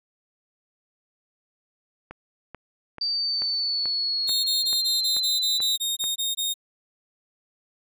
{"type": "click train", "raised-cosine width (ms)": 0.5, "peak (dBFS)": -23, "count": 10, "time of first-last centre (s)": [2.11, 6.04], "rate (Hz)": 2.29}
{"type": "linear sweep", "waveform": "sine", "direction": "down", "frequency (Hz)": [4648, 3918], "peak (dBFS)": -23, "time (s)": [3.01, 5.76], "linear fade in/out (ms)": 5}
{"type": "tone bursts", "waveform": "sawtooth", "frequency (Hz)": 3700, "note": "A#7", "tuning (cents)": -14, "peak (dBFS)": -21, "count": 12, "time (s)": [4.27, 6.541], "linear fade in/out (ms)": 20, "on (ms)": 170, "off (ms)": 21}
{"effects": []}